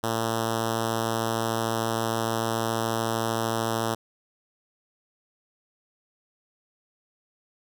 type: tone with notch filter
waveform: 5% pulse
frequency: 113.4 Hz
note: A#2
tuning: 47 cents flat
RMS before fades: -27 dBFS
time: 0.03-3.95 s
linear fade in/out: 10 ms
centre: 2200 Hz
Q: 1.4
effects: none